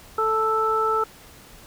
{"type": "harmonic tone", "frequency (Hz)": 440, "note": "A4", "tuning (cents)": 0, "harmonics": [1, 2, 3], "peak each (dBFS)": [-24, -28, -21], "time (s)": [0.18, 1.04], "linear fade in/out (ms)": 5, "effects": ["pink hiss -47 dBFS RMS until 1.66 s"]}